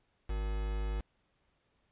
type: tone with quantisation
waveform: triangle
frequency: 51.91 Hz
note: G#1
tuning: in tune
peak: -30 dBFS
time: 0.29-1.01 s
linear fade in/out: 10 ms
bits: 7
effects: pink hiss -75 dBFS RMS until 1.91 s + resampled to 8000 Hz